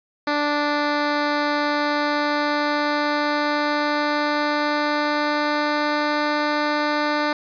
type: tone with pitch glide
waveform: 10% pulse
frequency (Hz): 293.7 to 297.5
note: D4 to D4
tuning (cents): 0 to +22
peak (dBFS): -11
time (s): 0.27-7.33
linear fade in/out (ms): 5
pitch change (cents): +22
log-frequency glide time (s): 1.54-6.31
effects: resampled to 11025 Hz + 8-bit